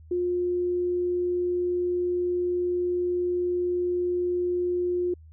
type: tone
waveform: sine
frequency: 355.6 Hz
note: F4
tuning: 31 cents sharp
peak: -23 dBFS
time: 0.11-5.14 s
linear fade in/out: 5 ms
effects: added 79 Hz sine -46 dBFS peak until 5.32 s